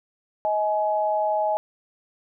sine tone pair together, 631.5 / 843 Hz, D#5 / G#5, +26 / +26 cents, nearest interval perfect fourth, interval 500 cents, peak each -23 dBFS, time 0.45-1.57 s, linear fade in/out 0 ms, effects none

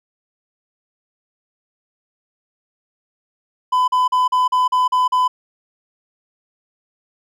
triangle tone bursts, 1006 Hz, B5, 32 cents sharp, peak -11 dBFS, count 8, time 3.72-5.28 s, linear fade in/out 10 ms, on 160 ms, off 40 ms, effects none

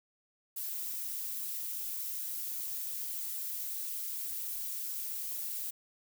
violet noise with flanger, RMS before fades -38 dBFS, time 0.56-5.71 s, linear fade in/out 10 ms, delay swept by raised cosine 1.1 to 6.6 ms, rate 3.4 Hz, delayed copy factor -0.5, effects none

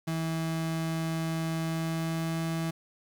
35% pulse tone with pitch glide, 162.5 to 163.54 Hz, E3 to E3, -24 to -13 cents, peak -27 dBFS, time 0.07-2.71 s, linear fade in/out 10 ms, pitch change +11 cents, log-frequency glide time 1.63-2.39 s, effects 9-bit

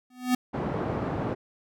square tone with exponential growth, 250.7 Hz, B3, 26 cents sharp, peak -19 dBFS, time 0.1-0.35 s, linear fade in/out 5 ms, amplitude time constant 53 ms
pink band-pass noise, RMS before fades -30 dBFS, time 0.53-1.35 s, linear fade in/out 20 ms, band 120 to 900 Hz, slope 12 dB/octave
effects none

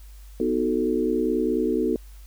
sine chord, B dominant seventh, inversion none, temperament equal, 246.9 / 311.1 / 370 / 440 Hz, B3 / D#4 / F#4 / A4, 0 / 0 / 0 / 0 cents, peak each -26 dBFS, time 0.4-1.96 s, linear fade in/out 2 ms, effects added 50 Hz sine -41 dBFS peak until 2.26 s + white hiss -56 dBFS RMS until 2.26 s

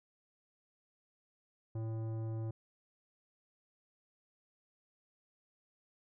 sine tone with tanh clipping, 111.8 Hz, A2, 28 cents sharp, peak -38 dBFS, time 1.75-2.51 s, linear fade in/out 5 ms, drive 14 dB, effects none

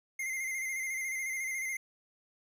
square tone with vibrato, 2096 Hz, C7, 2 cents sharp, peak -34 dBFS, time 0.19-1.77 s, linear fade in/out 5 ms, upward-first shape square, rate 14 Hz, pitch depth 33 cents each way, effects none

